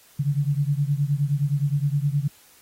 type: beating tone pair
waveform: sine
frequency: 139.9 / 149.5 Hz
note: C#3 / D3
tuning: +16 / +31 cents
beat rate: 9.6 Hz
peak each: -22 / -24 dBFS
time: 0.19-2.28 s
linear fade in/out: 10 ms
effects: white hiss -54 dBFS RMS until 2.61 s + AAC 48 kbps